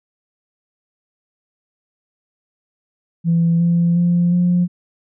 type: tone with pitch steps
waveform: sine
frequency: 167.8 / 170.83 / 173.92 / 177.06 Hz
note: E3 / F3 / F3 / F3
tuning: +31 / -38 / -7 / +24 cents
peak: -11 dBFS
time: 3.24-4.68 s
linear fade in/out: 50 ms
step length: 360 ms
effects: tanh soft clip ceiling -8 dBFS